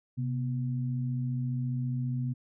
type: tone pair together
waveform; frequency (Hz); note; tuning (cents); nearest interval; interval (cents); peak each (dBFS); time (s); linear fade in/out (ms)
sine; 129.3 / 244.1; C3 / B3; -20 / -20; major seventh; 1100; -29 / -36; 0.17-2.34; 20
effects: none